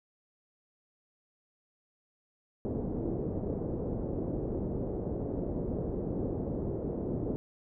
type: low-pass noise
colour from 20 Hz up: white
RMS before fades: -34 dBFS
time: 2.65-7.36 s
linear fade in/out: 0 ms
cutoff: 460 Hz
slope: 24 dB/octave
effects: none